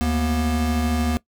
square tone pair together, 75.5 / 239.5 Hz, D2 / A#3, +48 / +47 cents, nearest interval octave + minor sixth, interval 1999 cents, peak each -23 dBFS, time 0.01-1.17 s, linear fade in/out 0 ms, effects noise-tail reverb RT60 0.1 s tail -20 dB re dry

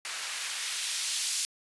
blue noise with band-pass filter sweep, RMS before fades -33 dBFS, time 0.05-1.45 s, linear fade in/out 0 ms, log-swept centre 1400 to 4800 Hz, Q 0.82, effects resampled to 24000 Hz

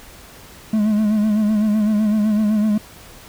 triangle tone with vibrato, 212.7 Hz, G#3, 42 cents sharp, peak -12 dBFS, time 0.73-2.78 s, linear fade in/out 5 ms, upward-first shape sine, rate 7.9 Hz, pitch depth 53 cents each way, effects pink hiss -42 dBFS RMS until 3.28 s

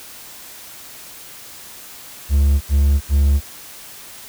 triangle tone bursts, 70.6 Hz, C#2, 32 cents sharp, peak -9 dBFS, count 3, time 2.29-3.408 s, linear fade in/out 50 ms, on 320 ms, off 79 ms, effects white hiss -38 dBFS RMS until 4.28 s

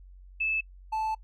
sine / triangle tone pair in turn, 2619 / 875.6 Hz, E7 / A5, -12 / -9 cents, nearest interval octave + perfect fifth, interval 1897 cents, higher first, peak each -25 dBFS, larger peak neither, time 0.4-0.61 / 0.92-1.15 s, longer second, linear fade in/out 10 ms, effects noise-tail reverb RT60 0.1 s tail -24 dB re dry + added 46 Hz sine -47 dBFS peak until 1.23 s

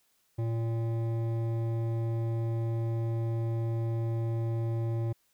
sine tone with hard clipping, 114.6 Hz, A#2, 29 cents flat, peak -30 dBFS, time 0.38-5.13 s, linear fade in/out 10 ms, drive 12 dB, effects white hiss -71 dBFS RMS until 5.33 s

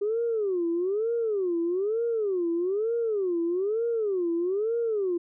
sine tone with vibrato, 397 Hz, G4, 22 cents sharp, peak -23 dBFS, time 0.01-5.18 s, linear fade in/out 10 ms, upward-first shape sine, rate 1.1 Hz, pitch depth 290 cents each way, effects tanh soft clip ceiling -19 dBFS

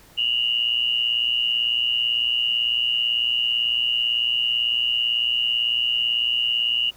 sine tone pair together, 2816 / 2934 Hz, F7 / F#7, +14 / -15 cents, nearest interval minor second, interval 71 cents, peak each -22 / -22 dBFS, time 0.17-6.91 s, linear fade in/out 20 ms, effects pink hiss -51 dBFS RMS until 6.96 s

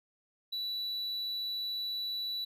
triangle tone, 3947 Hz, B7, 2 cents flat, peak -32 dBFS, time 0.52-2.45 s, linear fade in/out 10 ms, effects none

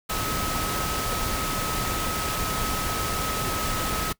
sine tone in noise, 1280 Hz, D#6, 49 cents sharp, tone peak -31 dBFS, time 0.09-4.13 s, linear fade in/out 10 ms, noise pink, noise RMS -28 dBFS, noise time 0.09-4.13 s, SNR -6 dB, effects noise-tail reverb RT60 0.1 s tail -21 dB re dry

